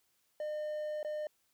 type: tone with dropouts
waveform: triangle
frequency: 606 Hz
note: D#5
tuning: 46 cents flat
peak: -33 dBFS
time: 0.4-1.27 s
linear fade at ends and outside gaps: 2 ms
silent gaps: 1.03-1.047 s
effects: white hiss -75 dBFS RMS until 1.53 s